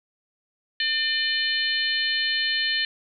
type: harmonic tone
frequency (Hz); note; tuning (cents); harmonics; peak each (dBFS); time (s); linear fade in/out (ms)
600; D5; +37; 3 / 4 / 5 / 6 / 7; -26 / -33 / -27 / -32 / -27; 0.8-2.85; 2
effects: none